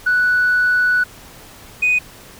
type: tone pair in turn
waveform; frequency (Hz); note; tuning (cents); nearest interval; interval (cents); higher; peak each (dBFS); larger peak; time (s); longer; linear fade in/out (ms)
sine; 1480 / 2489; F#6 / D#7; 0 / 0; major sixth; 900; second; -11; neither; 0.06-1.04 / 1.82-1.99; first; 10
effects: tanh soft clip ceiling -9 dBFS + pink hiss -41 dBFS RMS until 2.39 s